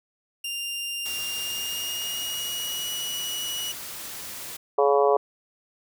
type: tone with pitch glide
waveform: sawtooth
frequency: 2794 to 2928 Hz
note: F7 to F#7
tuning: 0 to -19 cents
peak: -26 dBFS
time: 0.44-3.72 s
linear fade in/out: 5 ms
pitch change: +81 cents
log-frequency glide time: 1.2-2.94 s
type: noise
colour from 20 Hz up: white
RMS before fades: -37 dBFS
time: 1.05-4.57 s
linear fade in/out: 10 ms
type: harmonic tone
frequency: 140.9 Hz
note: C#3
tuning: 29 cents sharp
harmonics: 3 / 4 / 5 / 6 / 7 / 8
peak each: -20 / -23 / -24 / -31 / -27 / -29 dBFS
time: 4.78-5.17 s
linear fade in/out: 5 ms
effects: none